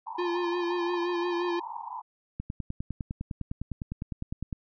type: band-pass noise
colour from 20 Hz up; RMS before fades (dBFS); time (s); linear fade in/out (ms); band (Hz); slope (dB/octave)
pink; -38; 0.06-2.02; 10; 850 to 1000; 96
type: tone with vibrato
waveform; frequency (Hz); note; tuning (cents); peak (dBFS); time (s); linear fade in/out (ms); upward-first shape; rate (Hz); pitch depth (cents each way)
square; 349.2; F4; 0; -28; 0.18-1.6; 10; sine; 5.7; 31
type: click train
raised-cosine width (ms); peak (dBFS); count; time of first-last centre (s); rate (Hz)
5; -21; 22; 2.4-4.528; 9.87
effects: resampled to 11025 Hz